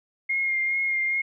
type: tone with vibrato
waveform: sine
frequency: 2133 Hz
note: C7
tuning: 33 cents sharp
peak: -22 dBFS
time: 0.29-1.22 s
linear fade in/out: 10 ms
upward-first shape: sine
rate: 2.4 Hz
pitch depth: 21 cents each way
effects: none